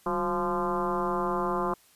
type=tone with frequency modulation; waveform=sine; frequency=698.5 Hz; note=F5; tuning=in tune; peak=-25 dBFS; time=0.06-1.74 s; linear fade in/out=5 ms; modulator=169 Hz; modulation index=3.1; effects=white hiss -60 dBFS RMS until 1.95 s + resampled to 32000 Hz